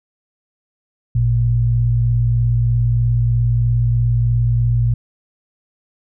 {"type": "tone pair together", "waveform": "sine", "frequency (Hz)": [53.86, 117], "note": ["A1", "A#2"], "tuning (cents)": [-36, 7], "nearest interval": "octave + minor second", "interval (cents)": 1343, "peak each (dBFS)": [-20, -13], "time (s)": [1.15, 4.94], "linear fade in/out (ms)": 5, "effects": []}